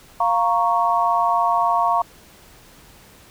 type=chord; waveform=sine; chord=Bb minor; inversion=second; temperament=equal; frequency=698.5 / 932.3 / 1108.7 Hz; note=F5 / Bb5 / Db6; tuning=0 / 0 / 0 cents; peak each=-20 dBFS; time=0.2-2.02 s; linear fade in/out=5 ms; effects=pink hiss -48 dBFS RMS until 3.3 s